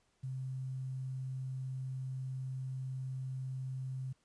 sine tone with quantisation, 130.81 Hz, C3, in tune, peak -37 dBFS, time 0.23-4.13 s, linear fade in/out 10 ms, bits 11, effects pink hiss -75 dBFS RMS until 4.24 s + resampled to 22050 Hz

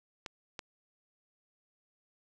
clicks, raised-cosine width 0.2 ms, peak -22 dBFS, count 2, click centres 0.262 / 0.592 s, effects none

